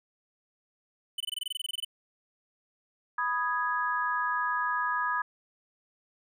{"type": "tone bursts", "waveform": "square", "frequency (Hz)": 3000, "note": "F#7", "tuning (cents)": 23, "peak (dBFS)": -31, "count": 15, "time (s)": [1.18, 1.848], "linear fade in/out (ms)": 5, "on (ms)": 24, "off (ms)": 22}
{"type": "chord", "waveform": "sine", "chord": "G# minor", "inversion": "first", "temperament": "equal", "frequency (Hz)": [987.8, 1244.5, 1661.2], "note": ["B5", "D#6", "G#6"], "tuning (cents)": [0, 0, 0], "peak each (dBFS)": -31, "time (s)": [3.18, 5.22], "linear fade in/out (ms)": 5}
{"effects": []}